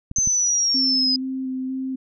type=clicks; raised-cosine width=5 ms; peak=-18 dBFS; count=3; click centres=0.114 / 0.186 / 0.274 s
type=linear sweep; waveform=sine; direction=down; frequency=6240 to 4978 Hz; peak=-17 dBFS; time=0.16-1.16 s; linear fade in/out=2 ms
type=tone with vibrato; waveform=sine; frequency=261.1 Hz; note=C4; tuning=3 cents flat; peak=-24 dBFS; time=0.74-1.96 s; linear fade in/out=10 ms; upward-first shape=square; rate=2.1 Hz; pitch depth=11 cents each way
effects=none